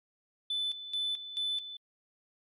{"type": "tone with tremolo", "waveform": "sine", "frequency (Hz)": 3506, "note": "A7", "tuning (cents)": -7, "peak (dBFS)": -28, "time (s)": [0.5, 1.77], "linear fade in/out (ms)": 5, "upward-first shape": "square", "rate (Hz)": 2.3, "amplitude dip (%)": 75, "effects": ["tanh soft clip ceiling -27 dBFS", "MP3 48 kbps"]}